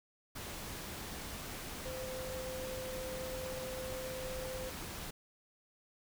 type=tone in noise; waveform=sine; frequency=516 Hz; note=C5; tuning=24 cents flat; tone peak=-41 dBFS; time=1.85-4.7 s; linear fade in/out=10 ms; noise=pink; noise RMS=-44 dBFS; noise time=0.35-5.11 s; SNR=0 dB; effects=none